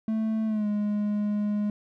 triangle tone with pitch glide, 220 to 208 Hz, A3 to G#3, 0 to +3 cents, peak -22 dBFS, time 0.08-1.7 s, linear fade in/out 2 ms, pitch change -97 cents, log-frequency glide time 0.46-0.67 s, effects none

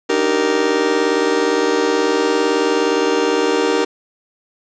40% pulse chord, Eb major seventh, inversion third, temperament just, 291.7 / 311.1 / 388.9 / 466.7 Hz, D4 / Eb4 / G4 / Bb4, -12 / 0 / -14 / +2 cents, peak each -23 / -21 / -18 / -17 dBFS, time 0.09-3.85 s, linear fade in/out 10 ms, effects resampled to 16000 Hz + 7-bit

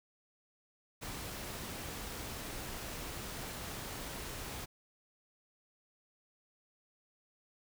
pink noise, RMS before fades -43 dBFS, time 1.01-4.66 s, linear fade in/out 20 ms, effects none

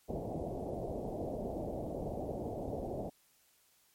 white low-pass noise, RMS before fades -39 dBFS, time 0.08-3.1 s, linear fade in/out 20 ms, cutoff 710 Hz, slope 48 dB/octave, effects white hiss -69 dBFS RMS until 3.94 s + MP3 64 kbps

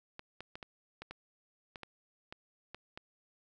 clicks, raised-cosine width 0.3 ms, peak -28 dBFS, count 11, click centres 0.194 / 0.406 / 0.555 / 0.628 / 1.02 / 1.11 / 1.758 / 1.833 / 2.325 / 2.746 / 2.975 s, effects none

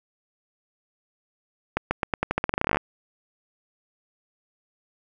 accelerating click train, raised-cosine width 0.5 ms, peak -7 dBFS, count 20, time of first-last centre 1.77-2.771 s, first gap 140 ms, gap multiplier 0.87, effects none

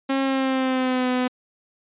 sawtooth tone with pitch glide, 270 to 251.9 Hz, C#4 to B3, -45 to +34 cents, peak -16 dBFS, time 0.09-1.28 s, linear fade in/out 10 ms, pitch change -121 cents, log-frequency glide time 0.22-1.09 s, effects resampled to 8000 Hz

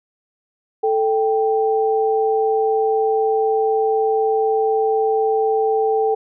sine tone pair together, 440 / 784 Hz, A4 / G5, 0 / 0 cents, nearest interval minor seventh, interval 1000 cents, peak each -16 / -20 dBFS, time 0.83-6.15 s, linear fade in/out 10 ms, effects none

